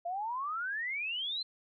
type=exponential sweep; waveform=sine; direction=up; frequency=674 to 4184 Hz; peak=-33 dBFS; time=0.05-1.43 s; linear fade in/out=10 ms; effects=none